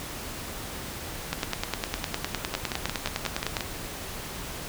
two click trains, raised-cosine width 0.2 ms, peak -11 / -9 dBFS, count 7 / 23, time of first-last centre 2.54-3.608 / 1.33-3.568 s, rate 5.62 / 9.83 Hz, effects pink hiss -37 dBFS RMS until 4.68 s

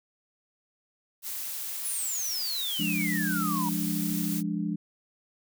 blue noise, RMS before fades -35 dBFS, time 1.22-4.43 s, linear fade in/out 50 ms
sine exponential sweep, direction down, 10220 to 932 Hz, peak -30 dBFS, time 1.85-3.69 s, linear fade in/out 2 ms
sine chord, D diminished, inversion first, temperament equal, 174.61 / 207.7 / 293.7 Hz, F3 / Ab3 / D4, 0 / 0 / 0 cents, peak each -31 / -31 / -33 dBFS, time 2.79-4.76 s, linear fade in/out 10 ms
effects none

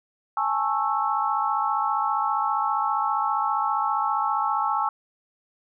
sine chord, A major seventh, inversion third, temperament just, 825 / 880 / 1100 / 1320 Hz, G#5 / A5 / C#6 / E6, -12 / 0 / -14 / +2 cents, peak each -27 dBFS, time 0.37-4.89 s, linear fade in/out 2 ms, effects none

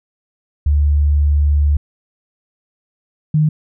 sine tone pair in turn, 73.1 / 153.34 Hz, D2 / D#3, -7 / -25 cents, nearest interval octave + minor second, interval 1282 cents, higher second, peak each -10 / -10 dBFS, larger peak neither, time 0.66-1.77 / 3.34-3.49 s, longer first, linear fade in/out 5 ms, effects none

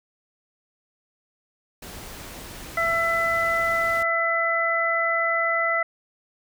pink noise, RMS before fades -39 dBFS, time 1.82-4.03 s, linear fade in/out 5 ms
harmonic tone, 668 Hz, E5, 23 cents sharp, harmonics 1 / 2 / 3, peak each -26 / -25 / -23 dBFS, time 2.77-5.83 s, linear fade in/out 5 ms
effects none

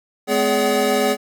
square tone cluster, 212.7 / 254.2 / 418.5 / 572 / 755 Hz, G#3 / C4 / G#4 / D5 / F#5, +42 / -50 / +13 / -46 / +35 cents, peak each -26 / -25 / -21 / -22 / -24 dBFS, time 0.27-1.17 s, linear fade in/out 50 ms, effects none

